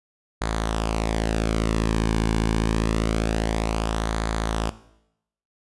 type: tone with flanger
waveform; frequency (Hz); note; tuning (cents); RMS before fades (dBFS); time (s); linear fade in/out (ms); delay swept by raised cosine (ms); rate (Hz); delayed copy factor
sawtooth; 55; A1; 0; -24; 0.41-4.7; 10; 0.36 to 1.56; 0.26; -0.55
effects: noise-tail reverb RT60 0.8 s tail -17 dB re dry + resampled to 24000 Hz